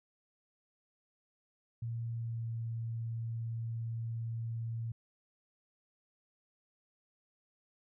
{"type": "tone with pitch glide", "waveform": "sine", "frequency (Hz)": [116, 114.67], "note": ["A#2", "A#2"], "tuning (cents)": [-8, -28], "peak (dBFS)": -35, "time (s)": [1.82, 4.92], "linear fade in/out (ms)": 5, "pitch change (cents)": -20, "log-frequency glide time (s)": [2.11, 2.49], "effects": []}